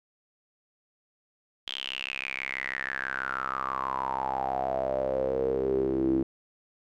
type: tone with band-pass filter sweep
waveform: sawtooth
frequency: 66.2 Hz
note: C2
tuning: 21 cents sharp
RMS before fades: -30 dBFS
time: 1.67-6.23 s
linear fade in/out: 5 ms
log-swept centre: 3300 to 310 Hz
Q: 9.2
effects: none